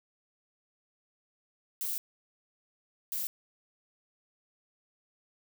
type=noise bursts at uneven times; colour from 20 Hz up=violet; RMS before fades=-34 dBFS; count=2; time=1.81-1.98 / 3.12-3.27 s; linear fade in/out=0 ms; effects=none